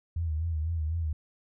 sine tone with vibrato, 80.5 Hz, E2, 41 cents flat, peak -27 dBFS, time 0.16-1.13 s, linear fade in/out 5 ms, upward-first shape sine, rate 4 Hz, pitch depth 86 cents each way, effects none

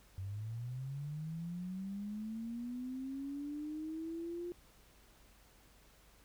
sine linear sweep, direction up, 93.1 to 353 Hz, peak -39 dBFS, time 0.18-4.52 s, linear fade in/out 0 ms, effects added 50 Hz sine -66 dBFS peak until 6.24 s + pink hiss -65 dBFS RMS until 6.24 s

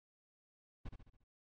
brown noise with echo, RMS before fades -42 dBFS, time 0.85-0.89 s, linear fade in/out 10 ms, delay 70 ms, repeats 5, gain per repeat -6 dB, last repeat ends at 1.24 s, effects low-pass 4000 Hz 12 dB/octave + AAC 64 kbps

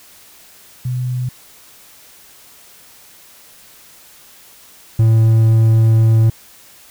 sine / triangle tone pair in turn, 125.7 / 111.99 Hz, B2 / A2, +31 / +31 cents, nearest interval major second, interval 200 cents, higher first, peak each -17 / -6 dBFS, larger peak second, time 0.85-1.29 / 4.99-6.3 s, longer second, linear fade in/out 5 ms, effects white hiss -44 dBFS RMS until 6.9 s

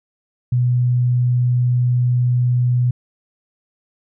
sine tone, 123.47 Hz, B2, in tune, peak -13 dBFS, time 0.52-2.91 s, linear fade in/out 5 ms, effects none

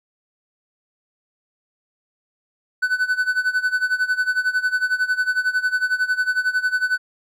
triangle tone with tremolo, 1500 Hz, F#6, 23 cents sharp, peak -13 dBFS, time 2.82-6.98 s, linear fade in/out 10 ms, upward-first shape sine, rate 11 Hz, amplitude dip 85%, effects none

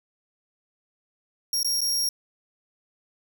sawtooth tone with dropouts, 5588 Hz, F8, in tune, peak -20 dBFS, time 1.53-2.09 s, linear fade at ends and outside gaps 2 ms, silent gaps 1.631-1.646 / 1.807-1.815 s, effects none

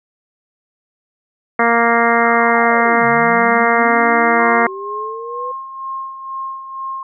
harmonic tone, 233.1 Hz, A#3, in tune, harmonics 1 / 2 / 3 / 4 / 5 / 6 / 7 / 8 / 9, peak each -20 / -18 / -17 / -20 / -18 / -20 / -23 / -20 / -21 dBFS, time 1.59-4.67 s, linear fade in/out 5 ms
sine linear two-way sweep, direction down then up, 1396.9 to 133 to 505 Hz, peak -26 dBFS, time 2.22-5.52 s, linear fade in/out 10 ms, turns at 3.05 s
sine tone with tremolo, 1068 Hz, C6, 35 cents sharp, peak -21 dBFS, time 4.39-7.03 s, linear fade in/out 2 ms, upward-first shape sine, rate 2.1 Hz, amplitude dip 60%
effects none

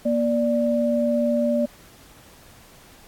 sine tone pair together, 237.6 / 587.4 Hz, A#3 / D5, +33 / 0 cents, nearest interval octave + major third, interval 1567 cents, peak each -21 dBFS, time 0.05-1.66 s, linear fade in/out 10 ms, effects pink hiss -50 dBFS RMS until 3.07 s + AAC 64 kbps

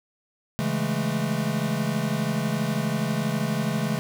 square chord, A major seventh, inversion first, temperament equal, 138.59 / 164.81 / 207.7 / 220 Hz, C#3 / E3 / G#3 / A3, 0 / 0 / 0 / 0 cents, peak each -30 dBFS, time 0.59-3.99 s, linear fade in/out 0 ms, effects none

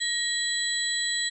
sine tone cluster, 1891 / 3329 / 4001 / 7860 Hz, A#6 / G#7 / B7 / B8, +24 / +3 / +22 / -9 cents, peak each -30 / -32 / -30 / -31 dBFS, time 0-1.3 s, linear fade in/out 20 ms, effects none

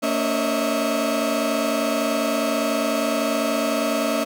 35% pulse tone cluster, 229.7 / 283.8 / 546 / 621 / 651 Hz, A#3 / C#4 / C#5 / D#5 / E5, -25 / +41 / -26 / -3 / -22 cents, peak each -25 / -24 / -29 / -27 / -23 dBFS, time 0.02-4.25 s, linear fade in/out 20 ms, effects none

